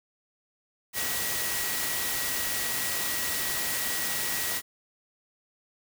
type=tone in noise; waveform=sine; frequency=1918 Hz; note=A#6; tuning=49 cents sharp; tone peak=-37 dBFS; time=0.93-4.62 s; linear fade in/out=50 ms; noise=white; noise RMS=-30 dBFS; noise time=0.93-4.62 s; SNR=-10 dB; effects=none